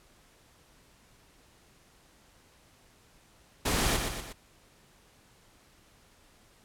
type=noise with echo; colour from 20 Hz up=pink; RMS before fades=-28 dBFS; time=3.65-3.97 s; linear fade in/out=10 ms; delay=120 ms; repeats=3; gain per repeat=-5 dB; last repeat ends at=4.33 s; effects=pink hiss -61 dBFS RMS until 6.64 s + low-pass 12000 Hz 12 dB/octave